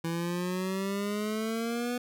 25% pulse exponential sweep, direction up, 164.81 to 246.9 Hz, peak -26 dBFS, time 0.04-1.98 s, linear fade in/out 5 ms, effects none

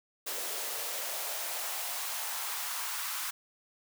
white noise with high-pass filter sweep, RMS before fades -36 dBFS, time 0.26-3.31 s, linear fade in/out 10 ms, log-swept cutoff 440 to 1200 Hz, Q 2.2, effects none

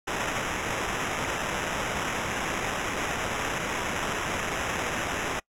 white noise with sample-and-hold, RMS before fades -30 dBFS, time 0.07-5.4 s, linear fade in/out 10 ms, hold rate 4410 Hz, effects noise-tail reverb RT60 0.1 s tail -25 dB re dry + low-pass 10000 Hz 12 dB/octave

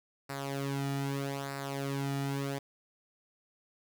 sawtooth tone with flanger, 138.59 Hz, C#3, in tune, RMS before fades -35 dBFS, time 0.29-2.59 s, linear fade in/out 10 ms, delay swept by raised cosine 0.31 to 1.91 ms, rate 0.8 Hz, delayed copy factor -0.65, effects 9-bit

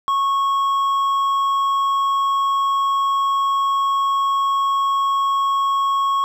triangle tone with hard clipping, 1100 Hz, C#6, 14 cents flat, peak -17 dBFS, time 0.08-6.24 s, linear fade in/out 0 ms, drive 7 dB, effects none

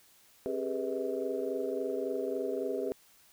sine tone cluster, 268.2 / 396.7 / 420.3 / 491.1 / 639 Hz, C4 / G4 / G#4 / B4 / D#5, +43 / +21 / +21 / -10 / +46 cents, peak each -39 / -35 / -37 / -36 / -40 dBFS, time 0.46-2.92 s, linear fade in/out 0 ms, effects tanh soft clip ceiling -20 dBFS + white hiss -62 dBFS RMS until 3.32 s

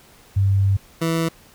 sine / 20% pulse tone pair in turn, 98 / 164.28 Hz, G2 / E3, 0 / -6 cents, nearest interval major sixth, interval 894 cents, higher second, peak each -14 dBFS, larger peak neither, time 0.36-0.77 / 1.01-1.29 s, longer first, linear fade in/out 10 ms, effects pink hiss -50 dBFS RMS until 1.54 s

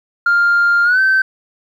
sine tone with pitch glide, 1400 to 1544.5 Hz, F6 to G6, +4 to -26 cents, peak -8 dBFS, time 0.26-1.22 s, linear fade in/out 5 ms, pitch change +170 cents, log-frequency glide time 0.84-1 s, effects tanh soft clip ceiling -7 dBFS + 8-bit

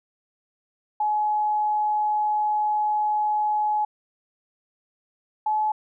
sine tone pair in turn, 846 / 855.8 Hz, G#5 / A5, +32 / -48 cents, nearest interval unison, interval 20 cents, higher second, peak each -20 dBFS, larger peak neither, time 1-3.85 / 5.46-5.72 s, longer first, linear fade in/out 5 ms, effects none

